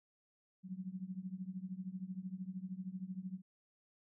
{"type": "tone with tremolo", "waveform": "sine", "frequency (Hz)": 186.5, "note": "F#3", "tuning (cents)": 14, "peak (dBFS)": -37, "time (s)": [0.63, 3.42], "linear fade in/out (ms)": 50, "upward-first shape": "triangle", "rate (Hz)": 13, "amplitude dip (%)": 95, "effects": []}